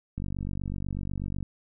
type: click train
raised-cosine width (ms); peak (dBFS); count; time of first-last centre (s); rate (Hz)
5; -21; 61; 0.18-1.427; 48.1
effects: none